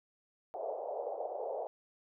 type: band-pass noise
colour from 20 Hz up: white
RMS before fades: -39 dBFS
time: 0.54-1.67 s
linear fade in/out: 0 ms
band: 450 to 750 Hz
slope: 48 dB/octave
effects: none